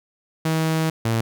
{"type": "tone pair in turn", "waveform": "sawtooth", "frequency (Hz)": [160, 113.77], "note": ["D#3", "A#2"], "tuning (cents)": [49, -42], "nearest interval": "tritone", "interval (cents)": 591, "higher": "first", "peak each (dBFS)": -15, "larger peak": "neither", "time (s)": [[0.45, 0.9], [1.05, 1.21]], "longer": "first", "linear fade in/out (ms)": 5, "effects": []}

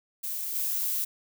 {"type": "noise with level steps", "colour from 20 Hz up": "violet", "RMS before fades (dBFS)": [-33, -29], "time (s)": [0.23, 1.05], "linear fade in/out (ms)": 10, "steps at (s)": 0.55, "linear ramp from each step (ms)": 5, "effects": []}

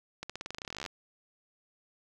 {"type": "accelerating click train", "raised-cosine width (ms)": 0.2, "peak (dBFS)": -21, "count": 22, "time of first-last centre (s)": [0.23, 0.862], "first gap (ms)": 66, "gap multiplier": 0.91, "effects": []}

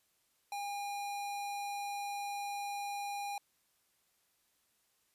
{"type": "tone", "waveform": "square", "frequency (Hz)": 810, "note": "G#5", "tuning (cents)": -43, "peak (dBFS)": -38, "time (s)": [0.52, 3.38], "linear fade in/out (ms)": 2, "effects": ["white hiss -75 dBFS RMS until 5.14 s", "resampled to 32000 Hz"]}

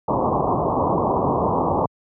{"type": "low-pass noise", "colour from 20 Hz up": "white", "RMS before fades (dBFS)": -20, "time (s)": [0.08, 1.86], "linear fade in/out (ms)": 5, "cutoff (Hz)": 1100, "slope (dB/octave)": 96, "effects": ["high-pass 80 Hz 12 dB/octave"]}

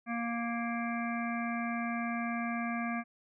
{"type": "harmonic tone", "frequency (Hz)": 234.1, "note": "A#3", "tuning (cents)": 8, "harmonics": [1, 3, 5, 7, 9, 10], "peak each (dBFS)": [-34, -39, -41, -42, -44, -44], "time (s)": [0.06, 3.04], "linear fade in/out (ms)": 50, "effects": []}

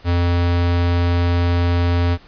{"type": "tone", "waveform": "square", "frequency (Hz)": 87, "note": "F2", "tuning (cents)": -6, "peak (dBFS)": -15, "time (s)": [0.04, 2.18], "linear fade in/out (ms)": 50, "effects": ["pink hiss -47 dBFS RMS until 2.27 s", "resampled to 11025 Hz"]}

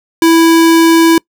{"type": "tone", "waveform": "square", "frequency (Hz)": 329.6, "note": "E4", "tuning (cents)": 0, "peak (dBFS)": -5, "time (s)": [0.22, 1.18], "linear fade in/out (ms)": 2, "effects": ["noise-tail reverb RT60 0.1 s tail -26 dB re dry"]}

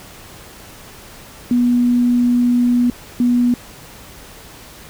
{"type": "tone bursts at uneven times", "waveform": "sine", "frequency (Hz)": 243.4, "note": "B3", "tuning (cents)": -25, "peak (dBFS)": -11, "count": 2, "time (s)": [[1.51, 2.9], [3.2, 3.54]], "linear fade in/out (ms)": 2, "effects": ["pink hiss -39 dBFS RMS until 4.89 s"]}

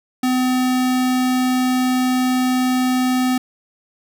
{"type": "tone", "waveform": "square", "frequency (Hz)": 254.3, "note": "C4", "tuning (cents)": -49, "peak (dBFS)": -16, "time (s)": [0.23, 3.38], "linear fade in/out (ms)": 5, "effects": []}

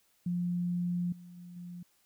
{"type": "tone with level steps", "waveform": "sine", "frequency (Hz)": 176, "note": "F3", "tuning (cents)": 14, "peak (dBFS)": [-29, -47, -45, -41], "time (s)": [0.26, 1.83], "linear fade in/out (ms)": 5, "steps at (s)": [1.12, 1.37, 1.56], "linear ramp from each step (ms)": 5, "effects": ["white hiss -70 dBFS RMS until 2.05 s"]}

